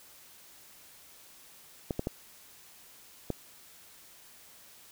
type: clicks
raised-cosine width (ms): 2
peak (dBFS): -17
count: 4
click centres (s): 1.908 / 1.994 / 2.071 / 3.303
effects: white hiss -55 dBFS RMS until 4.91 s